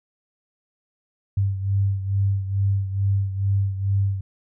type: beating tone pair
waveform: sine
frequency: 98 / 100.3 Hz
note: G2 / G2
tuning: 0 / +40 cents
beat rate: 2.3 Hz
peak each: -20 / -26 dBFS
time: 1.37-4.21 s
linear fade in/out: 5 ms
effects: none